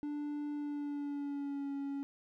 triangle tone with pitch glide, 293.7 to 279.1 Hz, D4 to C#4, 0 to +12 cents, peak -34 dBFS, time 0.03-2.03 s, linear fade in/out 0 ms, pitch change -88 cents, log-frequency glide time 0.53-1.73 s, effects none

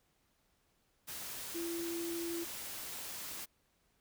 sine tone in noise, 338.3 Hz, E4, 45 cents sharp, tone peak -37 dBFS, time 1.54-2.45 s, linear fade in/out 20 ms, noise white, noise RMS -44 dBFS, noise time 1.07-3.46 s, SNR +4 dB, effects pink hiss -75 dBFS RMS until 4 s

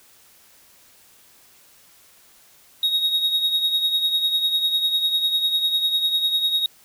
triangle tone with tremolo, 3766 Hz, A#7, 17 cents sharp, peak -14 dBFS, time 2.83-6.66 s, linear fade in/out 2 ms, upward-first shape triangle, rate 10 Hz, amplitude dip 65%, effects white hiss -53 dBFS RMS until 6.84 s

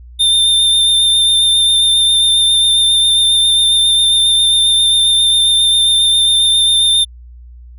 square tone with vibrato, 3600 Hz, A7, 39 cents sharp, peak -9 dBFS, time 0.19-7.05 s, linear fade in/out 20 ms, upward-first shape sine, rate 7.4 Hz, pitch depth 16 cents each way, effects added 60 Hz sine -33 dBFS peak until 7.78 s

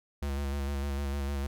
square tone with vibrato, 70 Hz, C#2, 18 cents sharp, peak -31 dBFS, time 0.22-1.47 s, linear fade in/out 5 ms, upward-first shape square, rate 6.6 Hz, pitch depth 31 cents each way, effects none

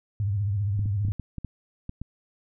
sine tone with vibrato, 101.1 Hz, G#2, 46 cents flat, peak -23 dBFS, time 0.2-1.12 s, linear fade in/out 0 ms, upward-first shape triangle, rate 15 Hz, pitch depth 130 cents each way
clicks, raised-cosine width 5 ms, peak -21 dBFS, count 9, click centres 0.793 / 0.858 / 1.05 / 1.084 / 1.197 / 1.383 / 1.447 / 1.894 / 2.016 s
effects none

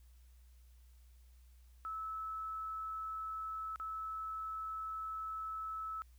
sine tone with dropouts, 1304 Hz, E6, 19 cents flat, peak -39 dBFS, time 1.85-6.02 s, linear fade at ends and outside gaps 0 ms, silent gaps 3.759-3.799 s, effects added 61 Hz sine -58 dBFS peak until 6.18 s + white hiss -74 dBFS RMS until 6.18 s

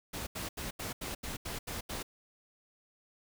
pink noise bursts, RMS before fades -39 dBFS, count 9, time 0.13-2.03 s, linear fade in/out 10 ms, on 140 ms, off 80 ms, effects none

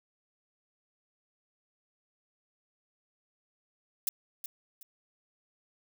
violet noise with echo, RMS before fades -29 dBFS, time 4.07-4.09 s, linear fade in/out 2 ms, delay 370 ms, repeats 2, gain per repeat -10 dB, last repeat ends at 4.83 s, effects none

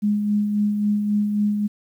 sine tone with tremolo, 207.7 Hz, G#3, in tune, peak -16 dBFS, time 0.02-1.68 s, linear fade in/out 20 ms, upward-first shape sine, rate 3.7 Hz, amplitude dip 40%, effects 9-bit

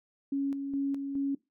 sine tone with tremolo, 277.2 Hz, C#4, in tune, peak -27 dBFS, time 0.32-1.35 s, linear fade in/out 5 ms, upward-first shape square, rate 2.4 Hz, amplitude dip 45%, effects noise-tail reverb RT60 0.2 s tail -20 dB re dry

